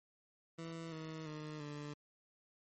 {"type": "tone with pitch steps", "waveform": "20% pulse", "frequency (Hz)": [164.81, 158.74, 152.89, 147.25], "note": ["E3", "D#3", "D#3", "D3"], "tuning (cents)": [0, 35, -30, 5], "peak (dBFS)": -39, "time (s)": [0.58, 1.94], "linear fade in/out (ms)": 10, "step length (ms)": 340, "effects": ["MP3 32 kbps"]}